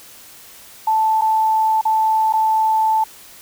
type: tone with dropouts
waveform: sine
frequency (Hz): 878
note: A5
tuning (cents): -4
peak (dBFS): -13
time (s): 0.87-3.04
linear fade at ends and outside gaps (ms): 5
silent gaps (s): 1.212-1.218 / 1.813-1.852 / 2.326-2.335
effects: white hiss -42 dBFS RMS until 3.41 s